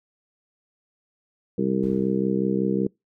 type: harmonic tone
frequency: 65.41 Hz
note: C2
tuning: in tune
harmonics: 2 / 3 / 4 / 5 / 6 / 7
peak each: -34 / -24 / -32 / -27 / -28 / -28 dBFS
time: 1.58-2.87 s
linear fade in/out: 5 ms
type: noise with exponential decay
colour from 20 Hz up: brown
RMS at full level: -42 dBFS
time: 1.83-2.62 s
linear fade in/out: 2 ms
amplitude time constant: 170 ms
effects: noise-tail reverb RT60 0.2 s tail -26 dB re dry